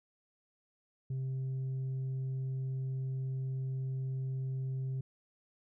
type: tone with tanh clipping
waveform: sine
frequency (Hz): 131.8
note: C3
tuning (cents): +13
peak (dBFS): -34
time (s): 1.1-5.01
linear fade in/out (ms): 5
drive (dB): 2
effects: none